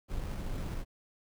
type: noise with sample-and-hold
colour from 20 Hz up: brown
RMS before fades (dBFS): -36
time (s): 0.08-0.85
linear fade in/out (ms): 50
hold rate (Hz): 3675
effects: none